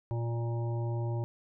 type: harmonic tone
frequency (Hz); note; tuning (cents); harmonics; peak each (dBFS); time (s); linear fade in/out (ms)
117.1; A#2; +8; 1 / 3 / 5 / 7 / 8; -30 / -40 / -44 / -47 / -48; 0.11-1.24; 0
effects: none